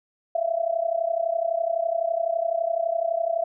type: tone with amplitude modulation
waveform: sine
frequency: 669 Hz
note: E5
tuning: 25 cents sharp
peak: -18 dBFS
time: 0.35-3.44 s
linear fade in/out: 5 ms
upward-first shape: sine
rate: 31.9 Hz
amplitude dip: 85%
effects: none